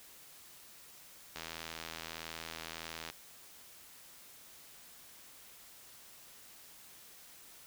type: click train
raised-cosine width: 0.2 ms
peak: -24 dBFS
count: 143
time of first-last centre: 1.36-3.1 s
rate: 81.6 Hz
effects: white hiss -56 dBFS RMS until 7.66 s